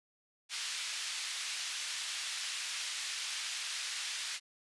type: band-pass noise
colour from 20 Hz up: white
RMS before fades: -39 dBFS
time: 0.49-4.4 s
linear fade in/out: 50 ms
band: 1900 to 5400 Hz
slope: 12 dB/octave
effects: resampled to 24000 Hz